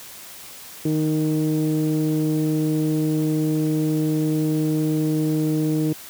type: tone with low-pass filter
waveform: sawtooth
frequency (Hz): 155.1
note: D#3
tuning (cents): -5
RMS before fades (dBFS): -21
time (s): 0.85-5.93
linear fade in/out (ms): 5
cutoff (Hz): 370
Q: 5.7
effects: white hiss -40 dBFS RMS until 6.09 s + high-pass 60 Hz 12 dB/octave